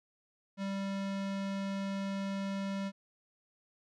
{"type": "tone with low-pass filter", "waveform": "square", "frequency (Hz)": 196, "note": "G3", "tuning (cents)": 0, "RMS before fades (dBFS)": -36, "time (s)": [0.57, 2.92], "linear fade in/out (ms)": 50, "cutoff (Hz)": 5200, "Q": 0.75, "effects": []}